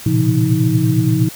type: tone cluster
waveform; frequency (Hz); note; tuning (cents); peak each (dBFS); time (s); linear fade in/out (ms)
sine; 113.9 / 122.5 / 135.4 / 169.9 / 316.7; A#2 / B2 / C#3 / F3 / D#4; -40 / -14 / -40 / -47 / +31; -18; 0.06-1.29; 5
effects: white hiss -34 dBFS RMS until 1.35 s